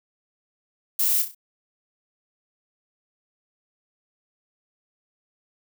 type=noise with echo; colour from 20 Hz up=violet; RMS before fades=-22 dBFS; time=0.99-1.22 s; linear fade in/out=5 ms; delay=32 ms; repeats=4; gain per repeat=-7 dB; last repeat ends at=1.348 s; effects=none